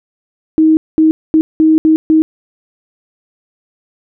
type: tone bursts at uneven times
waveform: sine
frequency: 315.8 Hz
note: D#4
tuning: 26 cents sharp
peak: -5 dBFS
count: 6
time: 0.58-0.77 / 0.98-1.11 / 1.34-1.41 / 1.6-1.78 / 1.85-1.96 / 2.1-2.22 s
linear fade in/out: 0 ms
effects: none